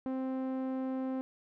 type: tone with low-pass filter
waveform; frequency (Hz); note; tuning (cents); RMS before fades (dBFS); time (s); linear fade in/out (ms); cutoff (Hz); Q
sawtooth; 261.7; C4; 0; -35; 0.06-1.21; 0; 790; 0.52
effects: none